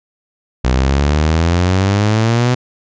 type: exponential sweep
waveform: sawtooth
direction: up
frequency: 61.74 to 126.4 Hz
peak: -7 dBFS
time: 0.64-2.55 s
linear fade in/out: 10 ms
effects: resampled to 16000 Hz